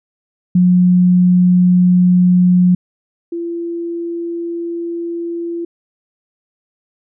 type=tone pair in turn; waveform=sine; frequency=180 / 339.8 Hz; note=F#3 / F4; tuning=-47 / -47 cents; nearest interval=major seventh; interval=1100 cents; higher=second; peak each=-7 / -19 dBFS; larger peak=first; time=0.55-2.75 / 3.32-5.65 s; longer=second; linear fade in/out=5 ms; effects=none